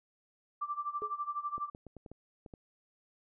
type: tone with tremolo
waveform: sine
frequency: 1174.7 Hz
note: D6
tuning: in tune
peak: -31 dBFS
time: 0.61-1.7 s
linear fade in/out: 10 ms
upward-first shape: sine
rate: 12 Hz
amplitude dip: 85%
type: tone with exponential decay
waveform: sine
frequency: 423.5 Hz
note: G#4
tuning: 34 cents sharp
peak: -35 dBFS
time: 1.02-1.16 s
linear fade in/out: 0 ms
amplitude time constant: 29 ms
type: clicks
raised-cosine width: 2 ms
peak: -34 dBFS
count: 8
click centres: 1.58 / 1.749 / 1.867 / 1.967 / 2.062 / 2.116 / 2.462 / 2.538 s
effects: none